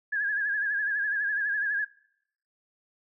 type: tone with vibrato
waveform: sine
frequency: 1661.2 Hz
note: G#6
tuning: in tune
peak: -25 dBFS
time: 0.12-1.85 s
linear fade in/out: 10 ms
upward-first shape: sine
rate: 12 Hz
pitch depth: 69 cents each way
effects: noise-tail reverb RT60 0.7 s tail -21 dB re dry